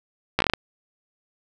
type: slowing click train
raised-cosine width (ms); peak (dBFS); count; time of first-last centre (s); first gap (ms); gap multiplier
0.3; -3; 7; 0.39-0.536; 14; 1.22
effects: none